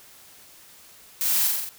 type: noise with echo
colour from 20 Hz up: blue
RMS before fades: -25 dBFS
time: 1.21-1.47 s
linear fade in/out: 0 ms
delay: 44 ms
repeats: 5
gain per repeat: -2 dB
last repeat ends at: 1.69 s
effects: white hiss -50 dBFS RMS until 1.78 s